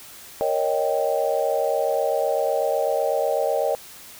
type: chord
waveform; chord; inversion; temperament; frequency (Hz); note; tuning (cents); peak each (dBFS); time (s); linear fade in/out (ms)
sine; Eb dominant seventh; second; equal; 466.2 / 554.4 / 622.3 / 784; Bb4 / Db5 / Eb5 / G5; 0 / 0 / 0 / 0; -26 / -24 / -24 / -27; 0.41-3.75; 0
effects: white hiss -43 dBFS RMS until 4.19 s